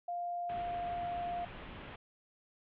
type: tone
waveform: sine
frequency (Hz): 700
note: F5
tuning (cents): +4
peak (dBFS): -35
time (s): 0.08-1.45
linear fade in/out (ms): 5
type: low-pass noise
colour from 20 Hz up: pink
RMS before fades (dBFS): -48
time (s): 0.49-1.96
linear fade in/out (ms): 5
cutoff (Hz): 3300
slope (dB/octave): 48
effects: none